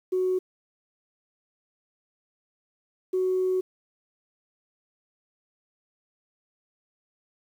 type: tone pair in turn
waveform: sine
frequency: 370 / 371.5 Hz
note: F#4 / F#4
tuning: 0 / +7 cents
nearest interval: unison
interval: 7 cents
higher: second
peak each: -21 dBFS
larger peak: neither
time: 0.12-0.39 / 3.13-3.61 s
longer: second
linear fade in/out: 10 ms
effects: tanh soft clip ceiling -17 dBFS + 9-bit